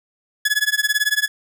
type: tone with tremolo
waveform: sawtooth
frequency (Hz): 1700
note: G#6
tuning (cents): +40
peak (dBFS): -10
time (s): 0.45-1.28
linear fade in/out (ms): 5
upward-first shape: sine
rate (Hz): 18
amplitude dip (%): 95
effects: none